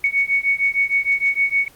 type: beating tone pair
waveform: sine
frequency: 2222 / 2228.5 Hz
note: C#7 / C#7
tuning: +4 / +9 cents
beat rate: 6.5 Hz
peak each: -19 dBFS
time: 0.04-1.68 s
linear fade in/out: 2 ms
effects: pink hiss -49 dBFS RMS until 1.75 s + Opus 24 kbps